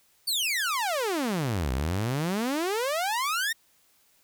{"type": "exponential two-way sweep", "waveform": "sawtooth", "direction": "down then up", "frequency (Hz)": [4681, 61, 1891], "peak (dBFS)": -22, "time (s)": [0.27, 3.53], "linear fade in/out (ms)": 10, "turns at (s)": 1.72, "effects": ["white hiss -64 dBFS RMS until 4.23 s"]}